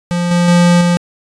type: tone with level steps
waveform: square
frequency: 174.61 Hz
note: F3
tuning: in tune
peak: -14 / -10 / -7 / -10 dBFS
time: 0.11-0.97 s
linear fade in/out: 0 ms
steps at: 0.31 / 0.48 / 0.81 s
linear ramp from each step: 2 ms
effects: resampled to 22050 Hz